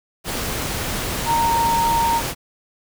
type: tone in noise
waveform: sine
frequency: 925 Hz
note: A#5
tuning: 14 cents flat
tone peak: -16 dBFS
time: 1.25-2.22 s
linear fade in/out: 50 ms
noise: pink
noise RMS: -25 dBFS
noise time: 0.24-2.35 s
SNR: +6 dB
effects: none